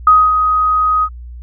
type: tone with ADSR envelope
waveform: sine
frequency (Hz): 1255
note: D#6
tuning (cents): +15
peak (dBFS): -3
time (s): 0.07-1.09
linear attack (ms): 3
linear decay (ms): 240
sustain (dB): -7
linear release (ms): 58
effects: added 60 Hz sine -28 dBFS peak until 1.42 s